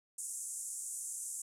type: band-pass noise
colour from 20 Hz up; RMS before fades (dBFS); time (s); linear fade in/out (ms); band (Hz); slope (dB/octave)
white; -42; 0.18-1.42; 5; 6900 to 10000; 48
effects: none